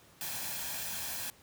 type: noise with comb filter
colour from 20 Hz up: white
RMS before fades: -38 dBFS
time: 0.21-1.3 s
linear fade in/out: 0 ms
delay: 1.2 ms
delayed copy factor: +0.55
effects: pink hiss -60 dBFS RMS until 1.42 s + high-pass 60 Hz 12 dB/octave